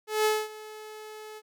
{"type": "tone with ADSR envelope", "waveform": "sawtooth", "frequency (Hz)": 430, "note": "A4", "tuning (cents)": -40, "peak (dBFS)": -17, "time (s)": [0.07, 1.42], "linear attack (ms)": 180, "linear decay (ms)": 230, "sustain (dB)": -20, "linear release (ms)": 47, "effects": []}